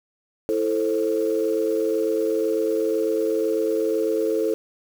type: chord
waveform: sine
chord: A minor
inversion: second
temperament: just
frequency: 330 / 440 / 528 Hz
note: E4 / A4 / C5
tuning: +2 / 0 / +16 cents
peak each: -25 / -21 / -26 dBFS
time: 0.49-4.54 s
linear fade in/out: 0 ms
effects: tanh soft clip ceiling -11 dBFS + 7-bit